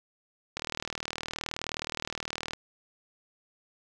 click train, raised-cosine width 0.2 ms, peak -15 dBFS, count 78, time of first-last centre 0.57-2.534 s, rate 39.2 Hz, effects none

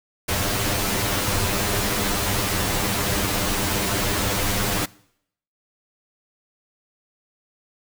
pink noise with comb filter, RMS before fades -23 dBFS, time 0.28-4.86 s, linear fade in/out 10 ms, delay 10 ms, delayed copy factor +0.8, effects noise-tail reverb RT60 0.7 s tail -22 dB re dry

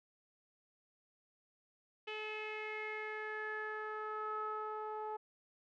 sawtooth tone with low-pass filter sweep, 429.7 Hz, A4, 41 cents flat, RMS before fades -42 dBFS, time 2.07-5.17 s, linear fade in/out 10 ms, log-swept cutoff 2800 to 1000 Hz, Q 6.4, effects none

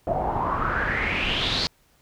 pink noise with low-pass filter sweep, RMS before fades -25 dBFS, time 0.07-1.67 s, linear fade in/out 0 ms, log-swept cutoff 630 to 4600 Hz, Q 6.5, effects pink hiss -62 dBFS RMS until 2.01 s

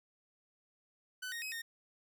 sawtooth tone with pitch steps, 1504 / 1862 / 2545 / 1840 Hz, F#6 / A#6 / D#7 / A#6, +28 / -2 / +39 / -23 cents, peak -36 dBFS, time 1.22-1.62 s, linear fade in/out 10 ms, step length 100 ms, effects none

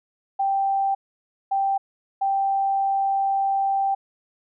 sine tone bursts at uneven times, 784 Hz, G5, in tune, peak -19 dBFS, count 3, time 0.39-0.95 / 1.51-1.78 / 2.21-3.95 s, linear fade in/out 10 ms, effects none

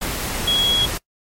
sine tone in noise, 3322 Hz, G#7, in tune, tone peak -15 dBFS, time 0.47-0.86 s, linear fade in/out 10 ms, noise pink, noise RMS -25 dBFS, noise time 0.01-0.98 s, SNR +7 dB, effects noise-tail reverb RT60 0.1 s tail -22 dB re dry + MP3 64 kbps

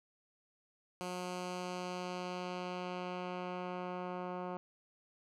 10% pulse tone with low-pass filter sweep, 180.5 Hz, F#3, 43 cents flat, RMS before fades -41 dBFS, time 1.01-4.57 s, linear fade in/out 0 ms, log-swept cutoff 10000 to 1300 Hz, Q 0.92, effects none

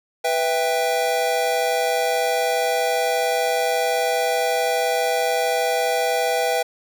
square chord, E minor, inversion second, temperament just, 494.4 / 659.3 / 791.1 Hz, B4 / E5 / G5, +2 / 0 / +16 cents, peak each -24 dBFS, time 0.24-6.63 s, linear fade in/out 10 ms, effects none

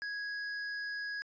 square tone, 1661.2 Hz, G#6, in tune, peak -37 dBFS, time 0.02-1.22 s, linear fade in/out 0 ms, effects resampled to 16000 Hz

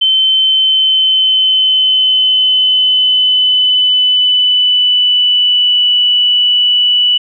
sine tone with pitch glide, 3080 to 2960 Hz, G7 to F#7, -31 to 0 cents, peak -7 dBFS, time 0.01-7.18 s, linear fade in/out 10 ms, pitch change -69 cents, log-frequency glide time 0.4-5.91 s, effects none

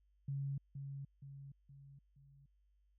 sine tone with echo, 138.59 Hz, C#3, in tune, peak -37 dBFS, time 0.28-0.58 s, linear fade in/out 5 ms, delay 470 ms, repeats 4, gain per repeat -6 dB, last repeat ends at 2.46 s, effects added 50 Hz sine -70 dBFS peak until 2.98 s

